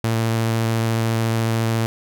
sawtooth tone with vibrato, 113.5 Hz, A#2, 46 cents flat, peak -14 dBFS, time 0.04-1.86 s, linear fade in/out 0 ms, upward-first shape sine, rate 14 Hz, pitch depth 11 cents each way, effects none

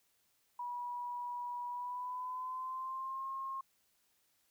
sine tone with pitch glide, 972 to 1072.3 Hz, B5 to C6, -28 to +42 cents, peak -38 dBFS, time 0.59-3.61 s, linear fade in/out 5 ms, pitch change +170 cents, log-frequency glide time 1.68-3.27 s, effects white hiss -75 dBFS RMS until 4.5 s

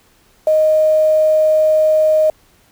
sine tone with quantisation, 622.3 Hz, D#5, in tune, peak -9 dBFS, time 0.47-2.3 s, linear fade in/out 2 ms, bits 6, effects pink hiss -53 dBFS RMS until 2.71 s

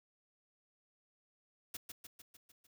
white noise with echo, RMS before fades -43 dBFS, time 1.74-1.77 s, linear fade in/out 5 ms, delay 150 ms, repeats 6, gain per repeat -4 dB, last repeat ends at 2.67 s, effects none

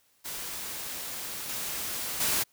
white noise with level steps, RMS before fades -37 / -34 / -27 dBFS, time 0.24-2.44 s, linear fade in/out 20 ms, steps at 1.49 / 2.2 s, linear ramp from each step 5 ms, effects white hiss -67 dBFS RMS until 2.52 s

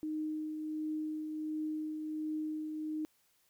sine tone with tremolo, 309.2 Hz, D#4, 11 cents flat, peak -33 dBFS, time 0.03-3.05 s, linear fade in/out 0 ms, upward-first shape triangle, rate 1.4 Hz, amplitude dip 40%, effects white hiss -72 dBFS RMS until 3.49 s

